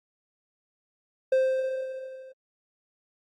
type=tone with level ramp; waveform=triangle; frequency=523.3 Hz; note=C5; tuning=in tune; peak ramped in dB=-16 to -42 dBFS; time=1.32-2.32 s; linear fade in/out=5 ms; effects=AAC 32 kbps